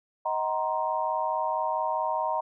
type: chord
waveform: sine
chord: C half-diminished seventh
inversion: first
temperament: just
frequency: 627.9 / 753.5 / 941.9 / 1046.5 Hz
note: Eb5 / Gb5 / Bb5 / C6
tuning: +16 / +31 / +18 / 0 cents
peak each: -31 / -33 / -28 / -34 dBFS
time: 0.25-2.41 s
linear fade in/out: 10 ms
effects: none